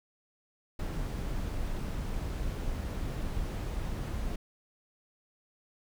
brown noise, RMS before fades -34 dBFS, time 0.79-4.36 s, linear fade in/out 5 ms, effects none

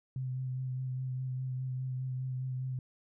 sine tone with vibrato, 129.1 Hz, C3, 23 cents flat, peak -33 dBFS, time 0.16-2.79 s, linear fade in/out 2 ms, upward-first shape sine, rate 4.9 Hz, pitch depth 20 cents each way, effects none

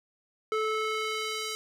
square tone with band-pass filter sweep, 435 Hz, A4, 20 cents flat, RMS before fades -31 dBFS, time 0.52-1.55 s, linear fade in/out 0 ms, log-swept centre 1100 to 5000 Hz, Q 0.83, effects none

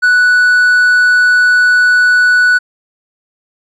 triangle tone, 1480 Hz, F#6, in tune, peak -4 dBFS, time 0.02-2.59 s, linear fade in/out 20 ms, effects resampled to 22050 Hz

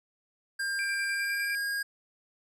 square tone with pitch glide, 1600 to 1628 Hz, G6 to G#6, +35 to -35 cents, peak -30 dBFS, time 0.59-1.83 s, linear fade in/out 10 ms, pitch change +30 cents, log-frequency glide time 1.1-1.57 s
sine tone with tremolo, 2349 Hz, D7, in tune, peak -33 dBFS, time 0.79-1.55 s, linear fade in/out 0 ms, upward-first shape square, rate 9.9 Hz, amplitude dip 45%
effects resampled to 32000 Hz

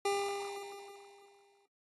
25% pulse tone with exponential decay, 400 Hz, G4, 35 cents sharp, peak -25 dBFS, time 0.05-1.66 s, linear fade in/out 5 ms, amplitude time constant 350 ms, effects AAC 32 kbps

